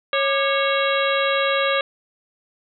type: harmonic tone with a mistuned harmonic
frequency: 550 Hz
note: C#5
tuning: 14 cents flat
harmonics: 1 / 2 / 3 / 4 / 5 / 6 / 7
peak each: -21 / -24 / -26 / -27 / -28 / -29 / -29 dBFS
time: 0.13-1.81 s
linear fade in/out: 2 ms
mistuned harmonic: 2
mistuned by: +140 cents
effects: none